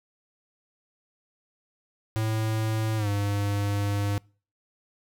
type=tone with pitch glide; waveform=square; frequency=110 to 101.45 Hz; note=A2 to G#2; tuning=0 to -40 cents; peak=-25 dBFS; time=2.16-4.18 s; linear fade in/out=0 ms; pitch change=-140 cents; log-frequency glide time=2.97-3.08 s; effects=noise-tail reverb RT60 0.4 s tail -26 dB re dry